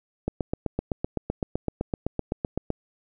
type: click train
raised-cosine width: 2 ms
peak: -12 dBFS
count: 20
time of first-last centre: 0.28-2.703 s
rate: 7.84 Hz
effects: none